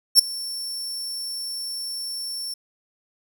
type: tone with ADSR envelope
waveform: sawtooth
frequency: 5430 Hz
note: F8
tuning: 50 cents flat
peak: -4 dBFS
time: 0.15-2.54 s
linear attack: 42 ms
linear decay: 5 ms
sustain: -22 dB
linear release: 6 ms
effects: none